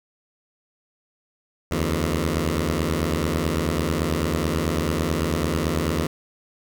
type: beating tone pair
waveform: 10% pulse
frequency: 75.8 / 84.9 Hz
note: D#2 / F2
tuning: -45 / -48 cents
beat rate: 9.1 Hz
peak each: -16 dBFS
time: 1.71-6.07 s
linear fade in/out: 5 ms
effects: none